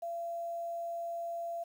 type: tone with quantisation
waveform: sine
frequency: 680 Hz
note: F5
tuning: 46 cents flat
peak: -35 dBFS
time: 0.02-1.64 s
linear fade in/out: 10 ms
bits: 10
effects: none